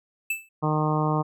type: tone with exponential decay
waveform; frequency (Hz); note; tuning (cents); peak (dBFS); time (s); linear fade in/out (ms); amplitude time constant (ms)
square; 2637; E7; 0; -22; 0.3-0.49; 5; 41
type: harmonic tone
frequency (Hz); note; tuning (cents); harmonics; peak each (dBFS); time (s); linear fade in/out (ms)
153.4; D#3; -24; 1 / 2 / 3 / 4 / 5 / 6 / 7 / 8; -24 / -29 / -31 / -33 / -31 / -32 / -30 / -35; 0.62-1.23; 20
effects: none